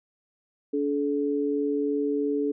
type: tone pair together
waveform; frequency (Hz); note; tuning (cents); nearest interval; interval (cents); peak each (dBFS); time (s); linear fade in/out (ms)
sine; 286.9 / 429.9; D4 / A4; -40 / -40; perfect fifth; 700; -26; 0.73-2.52; 10
effects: none